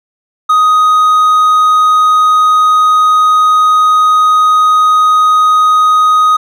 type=tone; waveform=triangle; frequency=1250 Hz; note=D#6; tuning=8 cents sharp; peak=-3 dBFS; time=0.49-6.37 s; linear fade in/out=10 ms; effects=none